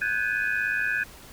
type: tone cluster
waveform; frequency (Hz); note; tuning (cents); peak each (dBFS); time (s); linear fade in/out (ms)
sine; 1492 / 1609 / 1706 / 2489; F#6 / G6 / G#6 / D#7; +14 / +45 / +46 / 0; -29 / -28 / -29 / -32; 0.01-1.04; 10
effects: pink hiss -47 dBFS RMS until 1.32 s